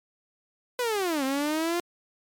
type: linear two-way sweep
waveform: sawtooth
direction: down then up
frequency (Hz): 505 to 261.6 to 352.2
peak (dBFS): -21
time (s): 0.79-1.8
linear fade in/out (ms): 2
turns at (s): 1.24
effects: MP3 96 kbps